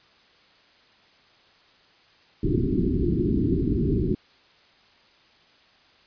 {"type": "low-pass noise", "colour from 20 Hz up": "white", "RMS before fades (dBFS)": -23, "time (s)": [2.43, 4.15], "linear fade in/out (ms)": 5, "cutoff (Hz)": 390, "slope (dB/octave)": 96, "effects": ["white hiss -57 dBFS RMS until 6.06 s", "resampled to 11025 Hz"]}